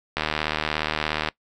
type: click train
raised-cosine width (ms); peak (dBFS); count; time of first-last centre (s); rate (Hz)
0.3; -7; 87; 0.17-1.287; 77
effects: noise-tail reverb RT60 0.1 s tail -21 dB re dry